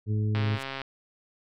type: harmonic tone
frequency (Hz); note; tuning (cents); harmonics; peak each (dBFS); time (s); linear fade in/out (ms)
106.5; G#2; +44; 1 / 2 / 3 / 4; -24 / -34 / -40 / -40; 0.06-0.59; 50
type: click train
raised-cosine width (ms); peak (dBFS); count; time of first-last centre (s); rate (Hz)
0.3; -18; 64; 0.35-0.817; 135
type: noise with exponential growth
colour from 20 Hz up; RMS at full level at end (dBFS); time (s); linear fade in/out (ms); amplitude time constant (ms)
violet; -30; 0.52-0.63; 5; 23
effects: low-pass 6000 Hz 12 dB/octave